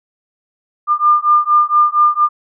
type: beating tone pair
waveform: sine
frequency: 1200 / 1204.3 Hz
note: D6 / D6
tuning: +37 / +43 cents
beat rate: 4.3 Hz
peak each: -12 dBFS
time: 0.87-2.29 s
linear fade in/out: 50 ms
effects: none